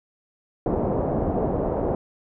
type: low-pass noise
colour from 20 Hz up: white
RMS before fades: -24 dBFS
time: 0.66-1.95 s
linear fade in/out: 2 ms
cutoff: 670 Hz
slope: 24 dB/octave
effects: none